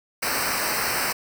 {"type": "noise with comb filter", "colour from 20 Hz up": "pink", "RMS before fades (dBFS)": -25, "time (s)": [0.22, 1.13], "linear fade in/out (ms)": 10, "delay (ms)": 0.29, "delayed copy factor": -0.9, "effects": []}